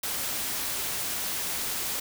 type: noise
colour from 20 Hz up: white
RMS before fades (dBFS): -31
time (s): 0.03-2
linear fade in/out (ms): 5
effects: none